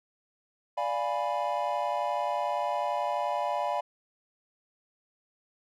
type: chord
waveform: triangle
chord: D diminished seventh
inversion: none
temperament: equal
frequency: 587.3 / 698.5 / 830.6 / 987.8 Hz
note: D5 / F5 / Ab5 / Cb6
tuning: 0 / 0 / 0 / 0 cents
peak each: -31 dBFS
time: 0.77-3.81 s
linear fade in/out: 10 ms
effects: none